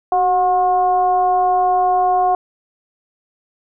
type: tone with frequency modulation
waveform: sine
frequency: 727 Hz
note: F#5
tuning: 31 cents flat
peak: -12 dBFS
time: 0.12-2.35 s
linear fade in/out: 2 ms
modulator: 351 Hz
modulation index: 0.56
effects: none